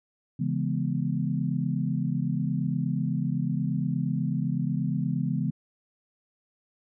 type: chord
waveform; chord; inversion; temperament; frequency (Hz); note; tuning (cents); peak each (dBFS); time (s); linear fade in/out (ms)
sine; C# minor seventh; none; equal with one note detuned; 138.59 / 166.83 / 207.7 / 246.9; C#3 / E3 / G#3 / B3; 0 / +21 / 0 / 0; -29 / -29 / -32 / -32; 0.39-5.51; 10
effects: none